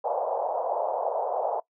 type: band-pass noise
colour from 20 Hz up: white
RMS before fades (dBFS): -28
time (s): 0.04-1.6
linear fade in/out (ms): 5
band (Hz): 500 to 870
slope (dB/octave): 48
effects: noise-tail reverb RT60 0.1 s tail -20 dB re dry